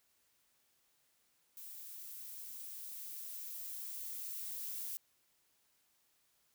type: noise with level ramp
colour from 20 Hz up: violet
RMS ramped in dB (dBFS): -50 to -42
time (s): 1.57-4.97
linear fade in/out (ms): 0
effects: white hiss -75 dBFS RMS until 6.54 s